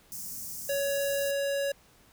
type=band-stop noise; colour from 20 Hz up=white; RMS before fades=-39 dBFS; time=0.12-1.31 s; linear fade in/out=0 ms; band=250 to 5300 Hz; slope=48 dB/octave
type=tone; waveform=square; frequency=559 Hz; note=C#5; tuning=14 cents sharp; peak=-28 dBFS; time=0.69-1.72 s; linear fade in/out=5 ms
effects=pink hiss -60 dBFS RMS until 2.12 s